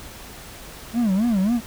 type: tone with vibrato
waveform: triangle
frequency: 212.6 Hz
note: G#3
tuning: 41 cents sharp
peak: -15 dBFS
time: 0.93-1.61 s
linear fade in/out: 50 ms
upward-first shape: sine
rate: 3.7 Hz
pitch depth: 230 cents each way
effects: added 52 Hz sine -47 dBFS peak until 1.66 s + pink hiss -40 dBFS RMS until 1.66 s